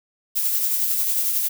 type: noise with tremolo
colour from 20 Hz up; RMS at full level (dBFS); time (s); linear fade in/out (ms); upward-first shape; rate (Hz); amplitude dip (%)
violet; -20; 0.35-1.49; 20; triangle; 11; 40
effects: none